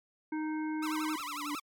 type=harmonic tone; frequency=310.1 Hz; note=D#4; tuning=6 cents flat; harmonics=1 / 3 / 5 / 7; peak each=-32 / -42 / -46 / -49 dBFS; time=0.32-1.16 s; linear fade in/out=5 ms
type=tone with vibrato; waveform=sawtooth; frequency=1145 Hz; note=D6; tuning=44 cents flat; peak=-33 dBFS; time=0.82-1.6 s; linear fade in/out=10 ms; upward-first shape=sine; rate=11 Hz; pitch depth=290 cents each way
type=tone with exponential growth; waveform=triangle; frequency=293.7 Hz; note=D4; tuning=in tune; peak=-31 dBFS; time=0.95-1.55 s; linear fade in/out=0 ms; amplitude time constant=130 ms
type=clicks; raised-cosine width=0.2 ms; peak=-31 dBFS; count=2; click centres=1.198 / 1.209 s
effects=MP3 96 kbps